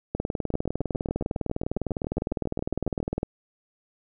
two click trains, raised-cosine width 2 ms, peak -18 / -13 dBFS, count 19 / 62, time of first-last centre 0.54-3.002 / 0.15-3.231 s, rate 7.31 / 19.8 Hz, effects none

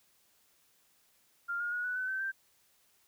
sine tone with pitch steps, 1396.9 / 1424.6 / 1452.9 / 1481.7 / 1511.1 / 1541 / 1571.6 Hz, F6 / F6 / F#6 / F#6 / F#6 / G6 / G6, 0 / +34 / -32 / +2 / +36 / -30 / +4 cents, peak -32 dBFS, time 1.48-2.32 s, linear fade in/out 20 ms, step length 120 ms, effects white hiss -69 dBFS RMS until 3.07 s

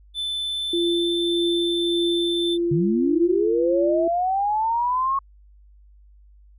triangle tone with pitch glide, 3520 to 3544 Hz, A7 to A7, 0 to +12 cents, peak -23 dBFS, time 0.14-2.58 s, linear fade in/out 50 ms, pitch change +12 cents, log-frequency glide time 0.41-1.11 s
sine tone with tremolo, 343.4 Hz, F4, 29 cents flat, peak -19 dBFS, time 0.73-4.08 s, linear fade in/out 5 ms, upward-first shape triangle, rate 1.7 Hz, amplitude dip 30%
sine linear sweep, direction up, 138.59 to 1102 Hz, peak -19 dBFS, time 2.71-5.19 s, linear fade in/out 5 ms
effects added 50 Hz sine -48 dBFS peak until 6.58 s

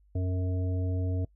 harmonic tone with a mistuned harmonic, 91.4 Hz, F#2, 21 cents flat, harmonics 1 / 3 / 5 / 7, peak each -27 / -37 / -41 / -44 dBFS, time 0.15-1.25 s, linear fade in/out 5 ms, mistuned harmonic 7, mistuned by +22 cents, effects noise-tail reverb RT60 0.1 s tail -23 dB re dry + added 50 Hz sine -59 dBFS peak until 1.35 s

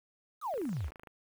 sine exponential sweep, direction down, 1351 to 55 Hz, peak -32 dBFS, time 0.41-0.91 s, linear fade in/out 50 ms
click train, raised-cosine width 0.5 ms, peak -34 dBFS, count 15, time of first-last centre 0.54-1.072 s, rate 26.3 Hz
effects 9-bit

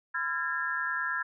sine tone cluster, 1014 / 1366 / 1645 / 1794 Hz, B5 / F6 / G#6 / A6, +45 / -39 / -17 / +33 cents, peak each -38 / -34 / -31 / -38 dBFS, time 0.14-1.23 s, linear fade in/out 10 ms, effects none

